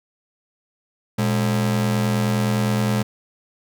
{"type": "ring-modulated tone", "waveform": "45% pulse", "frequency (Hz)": 162.9, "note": "E3", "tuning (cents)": -20, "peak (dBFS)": -15, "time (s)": [1.18, 3.03], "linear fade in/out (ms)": 10, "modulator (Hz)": 44.8, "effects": []}